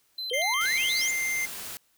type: tone with vibrato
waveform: triangle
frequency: 3575 Hz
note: A7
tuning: 27 cents sharp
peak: -30 dBFS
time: 0.18-1.08 s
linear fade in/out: 5 ms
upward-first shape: square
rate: 4.2 Hz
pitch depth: 220 cents each way
type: exponential sweep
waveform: sine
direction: up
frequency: 466.2 to 7240 Hz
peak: -28 dBFS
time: 0.31-1.11 s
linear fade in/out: 5 ms
type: tone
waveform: square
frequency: 2095 Hz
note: C7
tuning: 2 cents sharp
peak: -27 dBFS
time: 0.33-1.46 s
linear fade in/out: 10 ms
type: noise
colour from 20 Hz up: white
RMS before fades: -38 dBFS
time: 0.61-1.77 s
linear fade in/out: 0 ms
effects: white hiss -67 dBFS RMS until 1.97 s